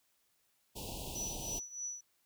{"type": "band-stop noise", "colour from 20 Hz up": "pink", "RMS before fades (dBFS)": -43, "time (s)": [0.75, 1.6], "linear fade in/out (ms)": 20, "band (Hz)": [970, 2600], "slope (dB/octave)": 96}
{"type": "tone with tremolo", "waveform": "sine", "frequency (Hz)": 5920, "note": "F#8", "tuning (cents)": 0, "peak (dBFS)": -36, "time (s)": [1.15, 2.01], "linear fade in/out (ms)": 5, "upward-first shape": "triangle", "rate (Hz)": 3.2, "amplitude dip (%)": 85}
{"effects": ["white hiss -75 dBFS RMS until 2.25 s"]}